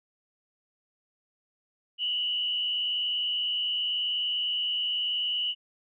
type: tone with frequency modulation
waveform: sine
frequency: 2943 Hz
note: F#7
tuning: 10 cents flat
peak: -26 dBFS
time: 1.98-5.55 s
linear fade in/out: 50 ms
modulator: 80.9 Hz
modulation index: 1.1
effects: none